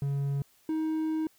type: tone pair in turn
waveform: triangle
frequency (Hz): 140 / 315.4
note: C#3 / D#4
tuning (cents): +18 / +24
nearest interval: octave + major second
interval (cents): 1406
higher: second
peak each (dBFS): -25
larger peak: neither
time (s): 0.02-0.42 / 0.69-1.27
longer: second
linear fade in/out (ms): 2
effects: white hiss -64 dBFS RMS until 1.38 s